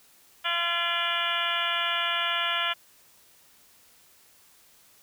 harmonic tone with a mistuned harmonic, 342.1 Hz, F4, 36 cents flat, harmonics 2 / 3 / 4 / 5 / 6 / 7 / 8 / 9 / 10, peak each -36 / -35 / -31 / -33 / -37 / -33 / -32 / -34 / -34 dBFS, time 0.44-2.74 s, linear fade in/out 20 ms, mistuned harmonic 8, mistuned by +76 cents, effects white hiss -58 dBFS RMS until 5.02 s

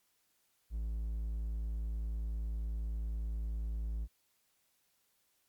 triangle tone, 55 Hz, A1, in tune, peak -32 dBFS, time 0.7-4.08 s, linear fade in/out 50 ms, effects white hiss -75 dBFS RMS until 5.48 s + MP3 96 kbps

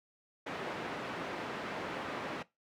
pink band-pass noise, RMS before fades -40 dBFS, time 0.46-2.43 s, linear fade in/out 10 ms, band 240 to 2200 Hz, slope 12 dB/octave, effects noise-tail reverb RT60 0.2 s tail -19 dB re dry

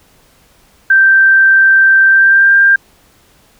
sine tone with pitch glide, 1566 to 1592.5 Hz, G6 to G6, -2 to +27 cents, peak -4 dBFS, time 0.9-2.76 s, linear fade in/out 5 ms, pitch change +29 cents, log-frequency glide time 2.09-2.55 s, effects pink hiss -49 dBFS RMS until 3.59 s

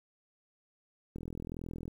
click train, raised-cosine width 3 ms, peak -28 dBFS, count 31, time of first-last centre 1.16-1.879 s, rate 41.7 Hz, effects 10-bit

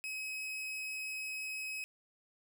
40% pulse tone, 2549 Hz, D#7, 41 cents sharp, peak -37 dBFS, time 0.04-1.84 s, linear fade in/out 0 ms, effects 13-bit

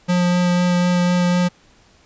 square tone with vibrato, 177.7 Hz, F3, 30 cents sharp, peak -15 dBFS, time 0.08-1.49 s, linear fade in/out 20 ms, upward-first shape sine, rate 4 Hz, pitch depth 9 cents each way, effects pink hiss -53 dBFS RMS until 2.05 s + resampled to 16000 Hz

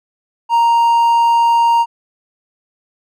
triangle tone, 932.3 Hz, A#5, in tune, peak -7 dBFS, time 0.49-1.86 s, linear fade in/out 50 ms, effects none

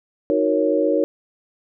sine chord, D# minor seventh, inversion none, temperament equal with one note detuned, 311.1 / 365.7 / 466.2 / 554.4 Hz, D#4 / F#4 / A#4 / C#5, 0 / -20 / 0 / 0 cents, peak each -21 / -24 / -21 / -20 dBFS, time 0.3-1.04 s, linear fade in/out 0 ms, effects none

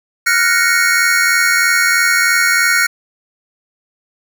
square chord, Gb major seventh, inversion third, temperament equal, 1396.9 / 1480 / 1864.7 / 2217 Hz, F6 / Gb6 / Bb6 / Db7, 0 / 0 / 0 / 0 cents, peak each -17 dBFS, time 0.26-2.87 s, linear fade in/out 10 ms, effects none

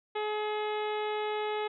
harmonic tone, 423.9 Hz, G#4, 35 cents sharp, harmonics 1 / 2 / 3 / 4 / 5 / 6 / 7 / 8 / 9, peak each -32 / -35 / -42 / -46 / -43 / -47 / -49 / -47 / -51 dBFS, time 0.15-1.68 s, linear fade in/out 10 ms, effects none

